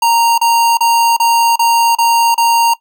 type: tone bursts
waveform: square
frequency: 928 Hz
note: A#5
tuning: 8 cents flat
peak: -9 dBFS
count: 7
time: 0.02-2.738 s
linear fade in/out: 5 ms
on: 360 ms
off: 33 ms
effects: noise-tail reverb RT60 0.1 s tail -19 dB re dry